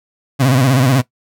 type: tone with vibrato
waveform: 30% pulse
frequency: 130.81 Hz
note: C3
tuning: in tune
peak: -7 dBFS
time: 0.39-1.02 s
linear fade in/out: 20 ms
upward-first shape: sine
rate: 16 Hz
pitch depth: 120 cents each way
effects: noise-tail reverb RT60 0.1 s tail -18 dB re dry